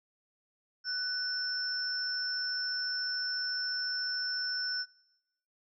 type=tone pair together; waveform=sine; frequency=1492 / 5363 Hz; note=F#6 / E8; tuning=+14 / +29 cents; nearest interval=octave + minor seventh; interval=2215 cents; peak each=-36 / -32 dBFS; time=0.84-4.86 s; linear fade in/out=50 ms; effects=noise-tail reverb RT60 0.9 s tail -23 dB re dry